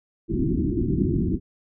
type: low-pass noise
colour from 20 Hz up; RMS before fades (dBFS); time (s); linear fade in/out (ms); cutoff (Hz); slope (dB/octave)
white; -23; 0.28-1.4; 50; 370; 96
effects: none